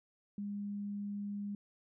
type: tone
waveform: sine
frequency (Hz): 203.4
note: G#3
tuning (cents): -36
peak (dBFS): -37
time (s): 0.38-1.55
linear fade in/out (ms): 2
effects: none